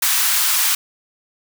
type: high-pass noise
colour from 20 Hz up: white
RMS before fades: -17 dBFS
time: 0.02-0.75 s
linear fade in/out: 5 ms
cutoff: 920 Hz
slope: 24 dB/octave
effects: none